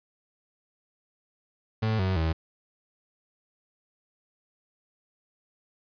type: tone with pitch steps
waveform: 35% pulse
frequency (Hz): 110 / 94.12 / 80.52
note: A2 / F#2 / E2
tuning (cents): 0 / +30 / -40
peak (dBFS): -22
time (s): 1.82-2.33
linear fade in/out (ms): 10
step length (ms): 170
effects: resampled to 11025 Hz